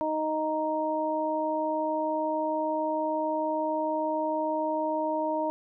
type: harmonic tone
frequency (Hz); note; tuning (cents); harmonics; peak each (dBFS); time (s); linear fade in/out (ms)
311.1; D#4; 0; 1 / 2 / 3; -32 / -29 / -30; 0.01-5.5; 0
effects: none